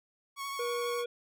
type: tone with vibrato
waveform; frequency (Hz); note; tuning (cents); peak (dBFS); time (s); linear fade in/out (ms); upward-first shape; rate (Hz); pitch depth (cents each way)
sawtooth; 1108.7; C#6; 0; -32; 0.36-1.05; 50; triangle; 12; 24
type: harmonic tone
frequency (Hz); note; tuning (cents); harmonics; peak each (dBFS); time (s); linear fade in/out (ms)
479.4; A#4; +48; 1 / 3 / 5 / 7; -32 / -48 / -51 / -47; 0.59-1.06; 5
effects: none